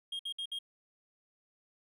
triangle tone bursts, 3240 Hz, G#7, 43 cents flat, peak -34 dBFS, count 4, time 0.12-0.589 s, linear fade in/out 5 ms, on 73 ms, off 59 ms, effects none

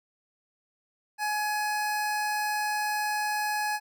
25% pulse tone, 842 Hz, G#5, 24 cents sharp, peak -23 dBFS, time 1.18-3.8 s, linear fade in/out 50 ms, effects none

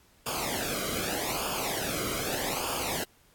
pink noise with flanger, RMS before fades -32 dBFS, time 0.26-3.04 s, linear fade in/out 5 ms, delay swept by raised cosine 0.5 to 1.15 ms, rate 0.82 Hz, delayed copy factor -0.8, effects pink hiss -62 dBFS RMS until 3.34 s + AAC 64 kbps

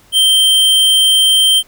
square tone, 3136 Hz, G7, in tune, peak -8 dBFS, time 0.12-1.63 s, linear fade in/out 50 ms, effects pink hiss -48 dBFS RMS until 1.67 s

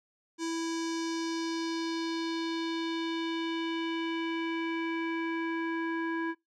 square tone with low-pass filter sweep, 329.6 Hz, E4, in tune, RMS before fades -33 dBFS, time 0.38-6.35 s, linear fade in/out 50 ms, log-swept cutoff 6800 to 1700 Hz, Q 2.5, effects noise-tail reverb RT60 0.2 s tail -25 dB re dry

